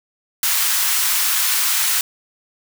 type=high-pass noise; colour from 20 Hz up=white; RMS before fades=-18 dBFS; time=0.43-2.01 s; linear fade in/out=2 ms; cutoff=970 Hz; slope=24 dB/octave; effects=none